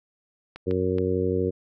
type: clicks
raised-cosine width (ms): 0.3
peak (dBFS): -23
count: 3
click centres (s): 0.56 / 0.711 / 0.984
type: harmonic tone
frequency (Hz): 92.5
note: F#2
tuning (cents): 0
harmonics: 1 / 2 / 3 / 4 / 5 / 6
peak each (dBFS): -29 / -31 / -30 / -27 / -26 / -38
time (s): 0.66-1.51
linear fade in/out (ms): 20
effects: none